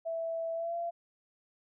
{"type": "tone with pitch glide", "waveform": "sine", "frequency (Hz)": [659.3, 682.9], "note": ["E5", "F5"], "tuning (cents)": [0, -39], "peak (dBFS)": -32, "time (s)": [0.05, 0.91], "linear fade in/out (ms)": 20, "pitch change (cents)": 61, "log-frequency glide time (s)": [0.54, 0.76], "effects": []}